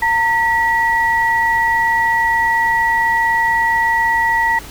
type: tone pair together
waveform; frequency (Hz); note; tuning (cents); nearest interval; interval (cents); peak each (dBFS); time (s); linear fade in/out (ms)
sine; 912 / 1934.3; A#5 / B6; -38 / -37; octave + minor second; 1301; -15; 0.02-4.59; 5
effects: added 50 Hz sine -38 dBFS peak until 4.7 s + pink hiss -35 dBFS RMS until 4.7 s